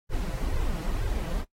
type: noise with flanger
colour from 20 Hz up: brown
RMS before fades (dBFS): -28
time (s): 0.09-1.45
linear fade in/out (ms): 50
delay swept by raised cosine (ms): 1.9 to 6.2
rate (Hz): 2.1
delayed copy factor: +1
effects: noise-tail reverb RT60 0.1 s tail -17 dB re dry + AAC 48 kbps